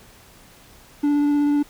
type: tone with vibrato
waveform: triangle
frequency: 290.7 Hz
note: D4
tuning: 18 cents flat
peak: -14 dBFS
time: 1.03-1.63 s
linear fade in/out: 10 ms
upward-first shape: sine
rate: 16 Hz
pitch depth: 10 cents each way
effects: pink hiss -49 dBFS RMS until 1.69 s